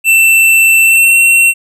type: tone with pitch glide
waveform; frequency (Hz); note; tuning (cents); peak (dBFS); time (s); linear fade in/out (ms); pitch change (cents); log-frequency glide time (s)
square; 2676 to 2720; E7 to F7; +25 to -46; -5; 0.04-1.54; 50; +29; 0.83-1.16
effects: none